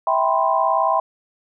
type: chord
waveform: sine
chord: C major seventh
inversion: first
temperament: equal with one note detuned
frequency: 652.8 / 784 / 987.8 / 1046.5 Hz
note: E5 / G5 / B5 / C6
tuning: -17 / 0 / 0 / 0 cents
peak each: -21 dBFS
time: 0.07-1 s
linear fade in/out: 2 ms
effects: none